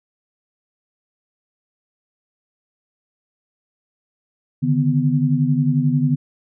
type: tone cluster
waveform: sine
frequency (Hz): 142.4 / 153.6 / 248.5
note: C#3 / D#3 / B3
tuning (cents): +47 / -22 / +11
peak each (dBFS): -19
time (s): 4.62-6.16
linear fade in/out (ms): 20
effects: none